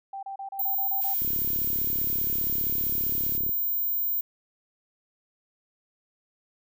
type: tone bursts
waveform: sine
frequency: 784 Hz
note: G5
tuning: in tune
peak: -33 dBFS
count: 8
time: 0.13-1.139 s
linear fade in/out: 5 ms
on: 99 ms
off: 31 ms
type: tone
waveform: sine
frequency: 15160 Hz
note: A#9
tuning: 28 cents sharp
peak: -24 dBFS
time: 0.59-4.21 s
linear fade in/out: 5 ms
type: noise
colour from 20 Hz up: blue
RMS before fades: -40 dBFS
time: 1.01-3.38 s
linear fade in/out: 10 ms
type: click train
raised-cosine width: 3 ms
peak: -26 dBFS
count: 81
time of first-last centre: 1.22-3.493 s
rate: 35.2 Hz
effects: none